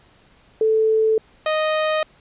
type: tone pair in turn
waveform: sine / sawtooth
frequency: 439.5 / 621.5 Hz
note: A4 / D#5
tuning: -2 / -2 cents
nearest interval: tritone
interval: 600 cents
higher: second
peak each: -14 dBFS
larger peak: neither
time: 0.61-1.18 / 1.46-2.03 s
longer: neither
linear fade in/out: 2 ms
effects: pink hiss -54 dBFS RMS until 2.2 s + resampled to 8000 Hz